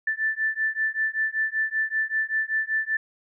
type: beating tone pair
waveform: sine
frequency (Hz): 1760 / 1765.2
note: A6 / A6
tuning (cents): 0 / +5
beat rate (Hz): 5.2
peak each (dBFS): -26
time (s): 0.07-2.97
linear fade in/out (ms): 5
effects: none